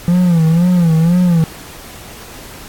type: tone with vibrato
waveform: triangle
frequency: 170.1 Hz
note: F3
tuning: 45 cents flat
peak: -6 dBFS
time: 0.08-1.44 s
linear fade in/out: 0 ms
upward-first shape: sine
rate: 2 Hz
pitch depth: 110 cents each way
effects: pink hiss -34 dBFS RMS until 2.68 s + AAC 64 kbps